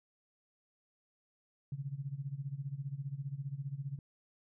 sine tone with tremolo, 138.59 Hz, C#3, in tune, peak -34 dBFS, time 1.72-3.99 s, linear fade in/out 2 ms, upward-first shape sine, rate 15 Hz, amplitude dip 85%, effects none

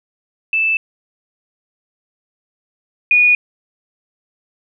sine tone pair in turn, 2637 / 2457 Hz, E7 / D#7, 0 / -22 cents, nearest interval minor second, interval 122 cents, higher first, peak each -13 / -8 dBFS, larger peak second, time 0.53-0.77 / 3.11-3.35 s, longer neither, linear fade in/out 2 ms, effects none

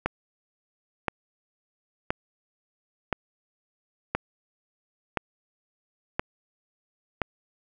click train, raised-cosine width 0.5 ms, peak -9 dBFS, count 8, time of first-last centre 0.06-7.217 s, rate 0.978 Hz, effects none

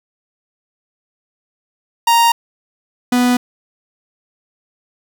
45% pulse tone pair in turn, 932.3 / 246.9 Hz, A#5 / B3, 0 / 0 cents, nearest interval octave + major seventh, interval 2300 cents, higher first, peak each -9 / -11 dBFS, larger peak first, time 2.07-2.32 / 3.12-3.37 s, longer neither, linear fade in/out 5 ms, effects none

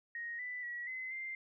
sine tone with pitch steps, 1873 / 1987 / 1925 / 2042 / 2092 Hz, A#6 / B6 / B6 / C7 / C7, +8 / +10 / -45 / -43 / -1 cents, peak -39 dBFS, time 0.15-1.35 s, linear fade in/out 2 ms, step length 240 ms, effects none

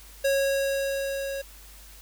square tone with level ramp, 549 Hz, C#5, 17 cents flat, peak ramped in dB -21 to -31 dBFS, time 0.24-1.42 s, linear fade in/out 10 ms, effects added 50 Hz sine -48 dBFS peak until 2.01 s + white hiss -50 dBFS RMS until 2.01 s

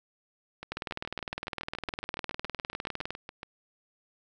two click trains, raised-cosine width 0.3 ms, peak -23 / -17 dBFS, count 21 / 48, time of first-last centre 0.63-3.431 / 0.72-3.106 s, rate 7.14 / 19.7 Hz, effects none

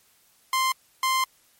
sawtooth tone pair in turn, 1046.5 / 1046.5 Hz, C6 / C6, 0 / 0 cents, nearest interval unison, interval 0 cents, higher neither, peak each -17 dBFS, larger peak neither, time 0.53-0.72 / 1.03-1.24 s, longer second, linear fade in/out 2 ms, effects white hiss -61 dBFS RMS until 1.59 s + MP3 64 kbps

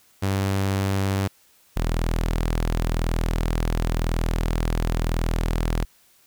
sawtooth tone pair in turn, 97.4 / 40.95 Hz, G2 / E1, -11 / -11 cents, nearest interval octave + minor third, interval 1500 cents, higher first, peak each -17 dBFS, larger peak neither, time 0.22-1.28 / 1.76-5.85 s, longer second, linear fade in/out 10 ms, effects white hiss -58 dBFS RMS until 6.26 s

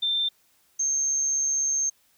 sine tone pair in turn, 3576 / 6372 Hz, A7 / G8, +27 / +27 cents, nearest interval minor seventh, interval 1000 cents, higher second, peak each -22 dBFS, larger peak neither, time 0.02-0.29 / 0.79-1.9 s, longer second, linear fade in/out 10 ms, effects white hiss -64 dBFS RMS until 2.17 s

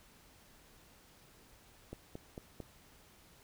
click train, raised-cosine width 2 ms, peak -30 dBFS, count 4, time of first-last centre 1.93-2.603 s, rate 4.46 Hz, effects pink hiss -62 dBFS RMS until 3.43 s

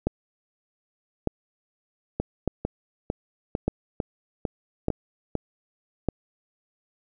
two click trains, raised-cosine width 2 ms, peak -9 / -12 dBFS, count 6 / 8, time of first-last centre 0.07-6.087 / 2.2-5.353 s, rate 0.831 / 2.22 Hz, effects none

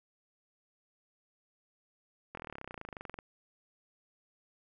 slowing click train, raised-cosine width 0.5 ms, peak -27 dBFS, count 26, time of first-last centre 2.35-3.189 s, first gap 23 ms, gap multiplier 1.03, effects none

